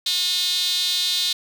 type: tone with high-pass filter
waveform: sawtooth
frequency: 360.8 Hz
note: F#4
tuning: 44 cents flat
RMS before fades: -22 dBFS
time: 0.06-1.33 s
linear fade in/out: 5 ms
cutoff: 3800 Hz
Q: 6.5
effects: none